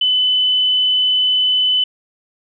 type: tone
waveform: sine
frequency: 3012 Hz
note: F#7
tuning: 30 cents sharp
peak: -12 dBFS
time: 0.01-1.84 s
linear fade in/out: 5 ms
effects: none